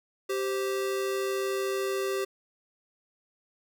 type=tone pair together; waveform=square; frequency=389.9 / 523.3 Hz; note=G4 / C5; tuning=-9 / 0 cents; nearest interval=perfect fourth; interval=509 cents; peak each=-29 / -36 dBFS; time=0.29-2.25 s; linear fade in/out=10 ms; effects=none